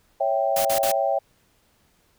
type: chord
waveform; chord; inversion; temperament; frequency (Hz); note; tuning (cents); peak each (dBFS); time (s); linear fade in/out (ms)
sine; C# diminished; none; equal; 554.4 / 659.3 / 784; C#5 / E5 / G5; 0 / 0 / 0; -24; 0.2-1.19; 10
type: noise bursts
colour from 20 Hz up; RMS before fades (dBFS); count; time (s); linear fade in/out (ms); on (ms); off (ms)
white; -27; 3; 0.56-0.919; 5; 91; 43
effects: pink hiss -63 dBFS RMS until 2.18 s